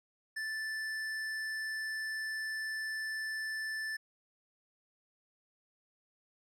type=tone with hard clipping; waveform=triangle; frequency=1758 Hz; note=A6; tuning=2 cents flat; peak=-37 dBFS; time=0.36-3.97 s; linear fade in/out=10 ms; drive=14 dB; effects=none